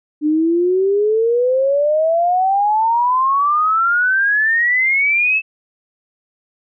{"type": "exponential sweep", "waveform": "sine", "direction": "up", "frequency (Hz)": [296.1, 2642], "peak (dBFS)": -12, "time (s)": [0.21, 5.42], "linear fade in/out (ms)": 50, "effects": []}